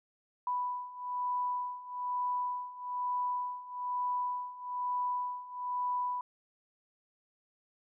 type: beating tone pair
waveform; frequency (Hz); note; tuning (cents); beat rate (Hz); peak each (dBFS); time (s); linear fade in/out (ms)
sine; 989 / 990.1; B5 / B5; +2 / +4; 1.1; -37 / -34; 0.47-6.21; 2
effects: none